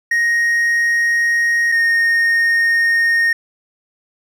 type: tone pair in turn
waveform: triangle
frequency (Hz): 1871 / 1848.4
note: A#6 / A#6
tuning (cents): +6 / -15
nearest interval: unison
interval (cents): 21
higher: first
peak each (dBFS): -11 / -10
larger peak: second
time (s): 0.11-1.72 / 1.72-3.33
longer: neither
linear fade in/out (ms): 5
effects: none